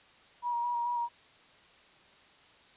sine tone with vibrato, 956 Hz, A#5, 43 cents sharp, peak -29 dBFS, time 0.42-1.09 s, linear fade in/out 50 ms, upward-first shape square, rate 4.6 Hz, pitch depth 17 cents each way, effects white hiss -59 dBFS RMS until 2.76 s + resampled to 8000 Hz

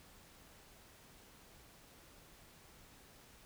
silence, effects pink hiss -61 dBFS RMS until 3.45 s

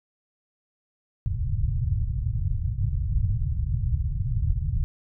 white low-pass noise, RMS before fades -25 dBFS, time 1.26-4.84 s, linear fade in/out 0 ms, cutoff 130 Hz, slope 48 dB/octave, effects none

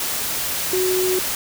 sine tone in noise, 369.7 Hz, F#4, 1 cent flat, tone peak -18 dBFS, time 0.73-1.19 s, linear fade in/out 2 ms, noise white, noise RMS -24 dBFS, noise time 0-1.35 s, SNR +3 dB, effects none

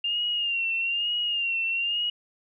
sine tone with vibrato, 2794 Hz, F7, in tune, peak -24 dBFS, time 0.04-2.1 s, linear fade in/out 5 ms, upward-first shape sine, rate 1.1 Hz, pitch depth 63 cents each way, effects none

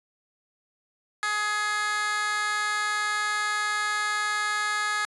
15% pulse tone with high-pass filter, 419.9 Hz, G#4, 19 cents sharp, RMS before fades -27 dBFS, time 1.23-5.05 s, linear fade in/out 0 ms, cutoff 1500 Hz, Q 1.8, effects resampled to 24000 Hz

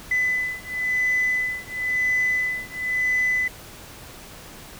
sine beating tone pair, 2004 / 2004.97 Hz, B6 / B6, +25 / +26 cents, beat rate 0.97 Hz, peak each -23 dBFS, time 0.11-3.48 s, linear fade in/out 5 ms, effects tanh soft clip ceiling -15 dBFS + pink hiss -42 dBFS RMS until 4.79 s

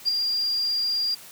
sine tone with ADSR envelope, 4792 Hz, D8, 34 cents sharp, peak -16 dBFS, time 0.05-1.15 s, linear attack 35 ms, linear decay 4 ms, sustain -6 dB, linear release 10 ms, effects white hiss -45 dBFS RMS until 1.31 s + high-pass 100 Hz 12 dB/octave

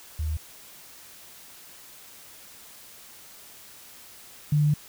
sine tone pair in turn, 77.78 / 148.62 Hz, D#2 / D3, 0 / +21 cents, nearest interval major seventh, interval 1121 cents, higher second, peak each -25 / -18 dBFS, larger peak second, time 0.19-0.37 / 4.52-4.74 s, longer second, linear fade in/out 5 ms, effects white hiss -48 dBFS RMS until 4.88 s

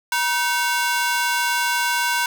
sawtooth ring-modulated tone, 1244.5 Hz, D#6, in tune, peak -12 dBFS, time 0.12-2.26 s, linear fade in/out 2 ms, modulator 286 Hz, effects none

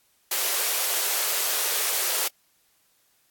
white high-pass noise, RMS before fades -25 dBFS, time 0.31-2.28 s, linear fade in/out 5 ms, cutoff 370 Hz, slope 48 dB/octave, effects white hiss -65 dBFS RMS until 3.3 s + AAC 64 kbps

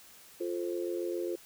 sine chord, F major, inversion none, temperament just, 349.2 / 436.5 / 523.8 Hz, F4 / A4 / C5, 0 / -14 / +2 cents, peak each -33 / -39 / -39 dBFS, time 0.4-1.36 s, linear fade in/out 10 ms, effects white hiss -55 dBFS RMS until 1.45 s

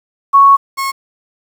sine / 35% pulse tone pair in turn, 1108.7 / 1089 Hz, C#6 / C#6, 0 / -31 cents, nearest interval unison, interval 31 cents, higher first, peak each -3 / -14 dBFS, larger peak first, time 0.33-0.57 / 0.77-0.92 s, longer first, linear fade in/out 20 ms, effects 7-bit

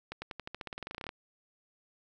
accelerating click train, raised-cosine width 0.3 ms, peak -23 dBFS, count 19, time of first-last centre 0.12-1.091 s, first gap 100 ms, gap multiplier 0.92, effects none

